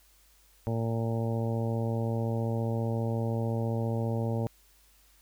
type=harmonic tone; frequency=114.4 Hz; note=A#2; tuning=32 cents flat; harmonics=1 / 2 / 3 / 4 / 5 / 6 / 7 / 8; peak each=-29 / -34 / -40 / -37 / -38 / -47 / -43 / -48 dBFS; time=0.67-4.47 s; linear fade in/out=0 ms; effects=added 50 Hz sine -63 dBFS peak until 5.21 s + white hiss -63 dBFS RMS until 5.21 s